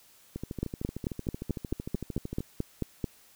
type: two click trains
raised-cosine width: 3 ms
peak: -16 / -22 dBFS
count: 12 / 28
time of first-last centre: 0.63-3.042 / 0.36-2.405 s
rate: 4.56 / 13.2 Hz
effects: white hiss -59 dBFS RMS until 3.35 s